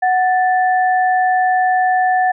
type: tone pair together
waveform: sine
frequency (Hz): 740 / 1760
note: F#5 / A6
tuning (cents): 0 / 0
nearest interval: octave + minor third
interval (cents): 1500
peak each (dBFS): -12 / -20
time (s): 0.02-2.32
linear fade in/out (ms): 10
effects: none